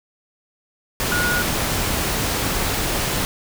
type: tone in noise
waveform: sine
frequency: 1445 Hz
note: F#6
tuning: 41 cents flat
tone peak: -20 dBFS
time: 1.12-1.42 s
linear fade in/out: 0 ms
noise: pink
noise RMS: -22 dBFS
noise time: 1-3.25 s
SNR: -1 dB
effects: none